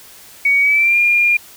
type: tone with pitch glide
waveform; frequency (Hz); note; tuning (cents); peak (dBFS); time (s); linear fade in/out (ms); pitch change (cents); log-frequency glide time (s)
sine; 2249 to 2410; C#7 to D7; +24 to +44; -10; 0.45-1.37; 5; +120; 0.61-0.98
effects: white hiss -41 dBFS RMS until 1.56 s